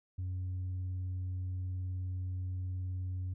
sine tone, 91.9 Hz, F#2, 11 cents flat, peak -32 dBFS, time 0.18-3.34 s, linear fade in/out 10 ms, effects tanh soft clip ceiling -33 dBFS

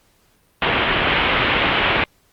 white low-pass noise, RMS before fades -18 dBFS, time 0.62-2.04 s, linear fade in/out 2 ms, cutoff 3200 Hz, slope 48 dB/octave, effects pink hiss -59 dBFS RMS until 2.32 s + Opus 48 kbps

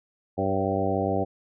harmonic tone with a mistuned harmonic, 97 Hz, G2, 18 cents flat, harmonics 1 / 2 / 3 / 4 / 5 / 6 / 7 / 8, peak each -31 / -31 / -31 / -31 / -31 / -31 / -31 / -31 dBFS, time 0.37-1.25 s, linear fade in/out 20 ms, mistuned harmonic 6, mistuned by -30 cents, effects none

